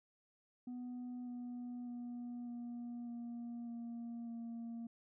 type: tone with pitch steps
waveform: sine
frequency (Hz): 246.9 / 244.3 / 241.8 / 239.3 / 236.8 / 234.4 / 232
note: B3 / B3 / B3 / A#3 / A#3 / A#3 / A#3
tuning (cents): 0 / -19 / -36 / +46 / +27 / +10 / -8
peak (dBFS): -40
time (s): 0.67-4.87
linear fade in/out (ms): 5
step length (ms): 600
effects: tanh soft clip ceiling -42 dBFS